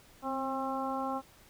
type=harmonic tone with a mistuned harmonic; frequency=267.7 Hz; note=C4; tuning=40 cents sharp; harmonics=1 / 2 / 3 / 4 / 5; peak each=-37 / -39 / -36 / -38 / -42 dBFS; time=0.22-1.22 s; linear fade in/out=50 ms; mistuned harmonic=1; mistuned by=-30 cents; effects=pink hiss -59 dBFS RMS until 1.49 s